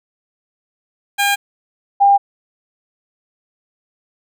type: tone pair in turn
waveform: 15% pulse / sine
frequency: 806 / 800.4 Hz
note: G5 / G5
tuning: +48 / +36 cents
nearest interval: unison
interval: 12 cents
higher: first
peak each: -7 dBFS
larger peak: neither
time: 1.18-1.36 / 2-2.18 s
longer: neither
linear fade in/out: 20 ms
effects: none